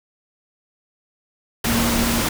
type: tone in noise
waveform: sine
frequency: 233.1 Hz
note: A#3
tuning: in tune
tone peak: -21 dBFS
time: 1.66-2.21 s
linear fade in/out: 5 ms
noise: pink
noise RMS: -21 dBFS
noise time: 1.64-2.29 s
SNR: -3 dB
effects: none